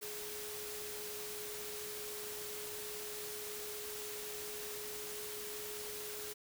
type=tone in noise; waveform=sine; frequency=420.4 Hz; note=G#4; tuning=21 cents sharp; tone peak=-47 dBFS; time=0.01-6.34 s; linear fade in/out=20 ms; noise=white; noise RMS=-45 dBFS; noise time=0.01-6.34 s; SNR=-5 dB; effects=none